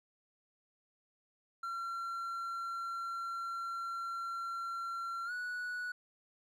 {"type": "tone with pitch glide", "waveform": "triangle", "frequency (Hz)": [1365, 1471.4], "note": ["F6", "F#6"], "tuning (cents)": [-40, -10], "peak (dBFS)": -35, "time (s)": [1.63, 5.92], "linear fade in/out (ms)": 5, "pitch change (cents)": 130, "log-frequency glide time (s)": [5.25, 5.32], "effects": []}